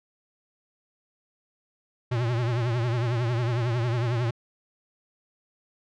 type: tone with vibrato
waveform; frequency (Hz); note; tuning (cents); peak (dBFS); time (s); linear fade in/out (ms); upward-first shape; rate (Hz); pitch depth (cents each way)
square; 119.4; A#2; +42; -24; 2.11-4.31; 10; triangle; 11; 120
effects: low-pass 4000 Hz 12 dB/octave